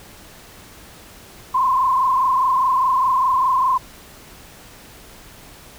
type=tone with frequency modulation; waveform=sine; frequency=1037 Hz; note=C6; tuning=16 cents flat; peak=-14 dBFS; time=1.54-3.78 s; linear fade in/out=10 ms; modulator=24.9 Hz; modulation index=1.8; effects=pink hiss -43 dBFS RMS until 5.78 s